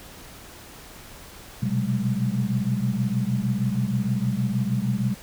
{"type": "tone cluster", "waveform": "sine", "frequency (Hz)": [123.1, 129.5, 189.5, 207.5], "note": ["B2", "C3", "F#3", "G#3"], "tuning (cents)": [-5, -17, 42, -1], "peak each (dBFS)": -27, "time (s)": [1.62, 5.15], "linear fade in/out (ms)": 10, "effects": ["pink hiss -44 dBFS RMS until 5.22 s"]}